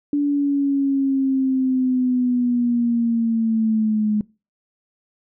sine linear sweep, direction down, 290 to 210.1 Hz, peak -16 dBFS, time 0.13-4.21 s, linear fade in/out 2 ms, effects noise-tail reverb RT60 0.3 s tail -23 dB re dry

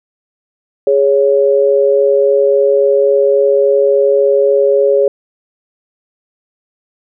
sine tone pair together, 413.4 / 557 Hz, G#4 / C#5, -8 / +8 cents, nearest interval perfect fourth, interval 516 cents, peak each -10 dBFS, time 0.87-5.08 s, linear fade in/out 2 ms, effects none

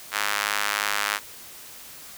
square tone with high-pass filter, 51.5 Hz, G#1, 14 cents flat, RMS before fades -26 dBFS, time 0.11-1.2 s, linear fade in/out 50 ms, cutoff 1400 Hz, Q 1.3, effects white hiss -43 dBFS RMS until 2.17 s

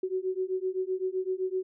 sine beating tone pair, 370 / 377.8 Hz, F#4 / F#4, 0 / +36 cents, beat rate 7.8 Hz, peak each -31 / -31 dBFS, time 0.03-1.63 s, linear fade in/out 5 ms, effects none

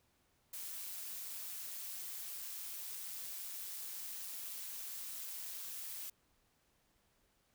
blue noise with amplitude modulation, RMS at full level -43 dBFS, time 0.53-6.1 s, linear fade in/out 5 ms, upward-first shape sine, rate 191 Hz, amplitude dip 50%, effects pink hiss -75 dBFS RMS until 7.54 s

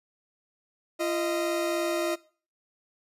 40% pulse tone pair together, 342.7 / 622.3 Hz, F4 / D#5, -33 / 0 cents, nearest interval minor seventh, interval 1033 cents, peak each -28 dBFS, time 0.99-2.16 s, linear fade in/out 20 ms, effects noise-tail reverb RT60 0.4 s tail -20 dB re dry + resampled to 32000 Hz

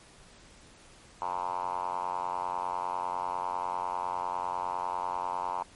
5% pulse tone with band-pass filter, 90 Hz, F#2, 47 cents flat, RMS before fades -33 dBFS, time 1.22-5.63 s, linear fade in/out 0 ms, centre 940 Hz, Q 7, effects pink hiss -55 dBFS RMS until 5.75 s + MP3 48 kbps

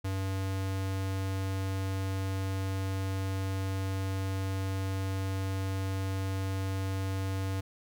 square tone, 96 Hz, G2, 36 cents flat, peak -31 dBFS, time 0.04-7.61 s, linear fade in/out 10 ms, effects none

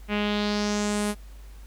sawtooth tone with low-pass filter sweep, 207.7 Hz, G#3, in tune, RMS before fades -26 dBFS, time 0.08-1.15 s, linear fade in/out 50 ms, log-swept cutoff 2500 to 11000 Hz, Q 2.9, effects added 50 Hz sine -41 dBFS peak until 1.66 s + pink hiss -56 dBFS RMS until 1.66 s

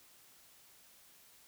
silence, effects white hiss -62 dBFS RMS until 1.47 s

